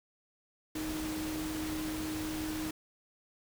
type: tone in noise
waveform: sine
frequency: 311.6 Hz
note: D#4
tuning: 3 cents sharp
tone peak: -35 dBFS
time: 0.75-2.71 s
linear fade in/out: 5 ms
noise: pink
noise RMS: -41 dBFS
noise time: 0.75-2.71 s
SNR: +3 dB
effects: none